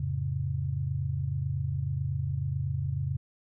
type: chord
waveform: sine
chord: F augmented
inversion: none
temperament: just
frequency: 87.31 / 109.13 / 136.42 Hz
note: F2 / A2 / C#3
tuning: 0 / -14 / -27 cents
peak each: -33 / -35 / -30 dBFS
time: 0-3.17 s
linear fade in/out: 5 ms
effects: none